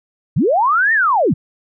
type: linear two-way sweep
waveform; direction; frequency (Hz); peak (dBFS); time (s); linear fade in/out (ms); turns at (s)
sine; up then down; 100 to 1864.7 to 100; -11; 0.36-1.34; 10; 0.93
effects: none